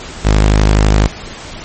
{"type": "tone", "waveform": "sawtooth", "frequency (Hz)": 51.91, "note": "G#1", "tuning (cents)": 0, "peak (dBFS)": -3, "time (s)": [0.24, 1.08], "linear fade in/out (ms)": 20, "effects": ["pink hiss -29 dBFS RMS until 1.64 s", "MP3 32 kbps"]}